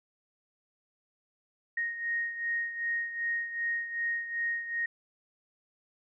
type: beating tone pair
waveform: sine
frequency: 1864.7 / 1867.3 Hz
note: A#6 / A#6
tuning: 0 / +2 cents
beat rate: 2.6 Hz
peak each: -31 / -37 dBFS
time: 1.77-4.86 s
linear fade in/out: 5 ms
effects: none

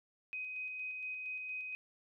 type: tone with tremolo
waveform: sine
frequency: 2513 Hz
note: D#7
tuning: 17 cents sharp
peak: -38 dBFS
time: 0.33-1.75 s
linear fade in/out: 0 ms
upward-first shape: square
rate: 4.3 Hz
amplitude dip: 25%
effects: none

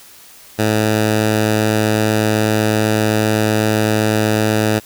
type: tone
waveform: 10% pulse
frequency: 107.9 Hz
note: A2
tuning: 33 cents flat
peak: -5 dBFS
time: 0.58-4.8 s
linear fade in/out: 20 ms
effects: white hiss -42 dBFS RMS until 4.85 s

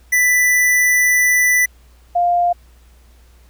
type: tone pair in turn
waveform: square / sine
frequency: 1984 / 701.4 Hz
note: B6 / F5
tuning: +7 / +7 cents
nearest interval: octave + tritone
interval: 1800 cents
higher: first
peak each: -12 dBFS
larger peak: neither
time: 0.12-1.66 / 2.15-2.53 s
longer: first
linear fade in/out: 10 ms
effects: added 60 Hz sine -45 dBFS peak until 3.49 s + pink hiss -55 dBFS RMS until 3.49 s

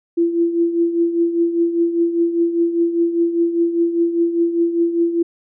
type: tone with tremolo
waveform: sine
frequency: 338.7 Hz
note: E4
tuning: 47 cents sharp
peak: -11 dBFS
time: 0.17-5.23 s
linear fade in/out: 10 ms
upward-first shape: triangle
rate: 5 Hz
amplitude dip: 70%
effects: none

